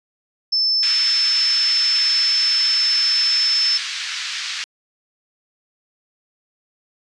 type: tone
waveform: sine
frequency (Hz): 5280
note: E8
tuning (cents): +2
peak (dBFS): -15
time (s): 0.52-3.78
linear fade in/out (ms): 10
type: band-pass noise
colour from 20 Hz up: white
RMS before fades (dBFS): -27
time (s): 0.83-4.64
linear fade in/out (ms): 0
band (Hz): 1500 to 5200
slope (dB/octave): 24
effects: resampled to 22050 Hz